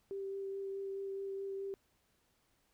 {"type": "tone with vibrato", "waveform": "sine", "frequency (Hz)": 391.4, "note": "G4", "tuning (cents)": -3, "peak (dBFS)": -38, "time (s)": [0.11, 1.74], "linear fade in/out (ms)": 0, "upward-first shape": "sine", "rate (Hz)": 4.7, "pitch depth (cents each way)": 10, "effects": ["pink hiss -75 dBFS RMS until 2.73 s"]}